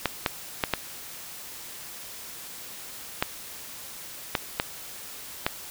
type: clicks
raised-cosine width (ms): 0.3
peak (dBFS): -6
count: 8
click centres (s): 0.057 / 0.262 / 0.638 / 0.737 / 3.225 / 4.352 / 4.599 / 5.465
effects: white hiss -41 dBFS RMS until 5.7 s